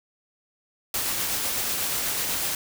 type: noise with tremolo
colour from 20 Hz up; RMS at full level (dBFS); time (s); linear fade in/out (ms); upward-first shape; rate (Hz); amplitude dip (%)
white; -26; 0.94-2.55; 2; triangle; 8.1; 25
effects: none